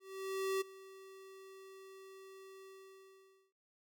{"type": "tone with ADSR envelope", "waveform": "square", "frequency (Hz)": 384.6, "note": "G4", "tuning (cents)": -33, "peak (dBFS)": -33, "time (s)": [0, 3.53], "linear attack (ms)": 610, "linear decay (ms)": 14, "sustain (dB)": -20, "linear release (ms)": 870, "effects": ["noise-tail reverb RT60 0.2 s tail -23 dB re dry"]}